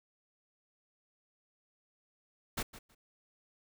pink noise with echo, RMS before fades -35 dBFS, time 2.57-2.63 s, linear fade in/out 10 ms, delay 160 ms, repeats 2, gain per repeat -15 dB, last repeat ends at 2.95 s, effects none

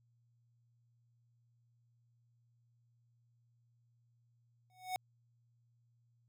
square tone with exponential growth, 740 Hz, F#5, in tune, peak -33 dBFS, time 4.7-4.96 s, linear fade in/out 0 ms, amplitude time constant 55 ms, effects added 118 Hz sine -70 dBFS peak until 6.28 s

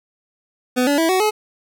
25% pulse tone with pitch steps, 250.8 / 286.4 / 327.1 / 373.6 / 426.7 Hz, B3 / D4 / E4 / F#4 / G#4, +27 / -43 / -13 / +17 / +47 cents, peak -11 dBFS, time 0.76-1.31 s, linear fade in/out 20 ms, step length 110 ms, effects none

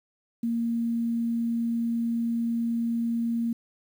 sine tone with quantisation, 232.3 Hz, A#3, 6 cents flat, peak -24 dBFS, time 0.43-3.53 s, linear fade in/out 5 ms, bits 9, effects none

